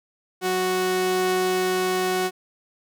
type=tone pair together; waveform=sawtooth; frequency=184.47 / 369.5 Hz; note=F#3 / F#4; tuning=-5 / -2 cents; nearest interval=octave; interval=1203 cents; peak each=-28 / -17 dBFS; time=0.41-2.31 s; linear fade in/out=50 ms; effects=none